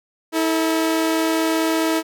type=tone pair together; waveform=sawtooth; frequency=322.9 / 442.2 Hz; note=E4 / A4; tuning=-36 / +9 cents; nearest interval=perfect fourth; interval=545 cents; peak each=-14 / -22 dBFS; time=0.32-2.03 s; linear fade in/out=50 ms; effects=none